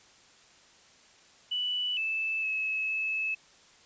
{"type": "tone with pitch steps", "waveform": "sine", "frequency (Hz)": [2966, 2630, 2585, 2600], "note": ["F#7", "E7", "E7", "E7"], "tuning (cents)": [4, -5, -34, -24], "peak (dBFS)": -28, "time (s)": [1.51, 3.35], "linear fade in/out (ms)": 10, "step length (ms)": 460, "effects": ["white hiss -58 dBFS RMS until 3.85 s", "resampled to 16000 Hz"]}